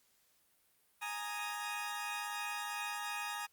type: chord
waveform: 20% pulse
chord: Ab suspended second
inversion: none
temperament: equal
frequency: 830.6 / 932.3 / 1244.5 Hz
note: Ab5 / Bb5 / Eb6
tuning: 0 / 0 / 0 cents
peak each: -37 / -39 / -38 dBFS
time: 1.01-3.47 s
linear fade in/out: 20 ms
effects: white hiss -72 dBFS RMS until 3.52 s + Opus 48 kbps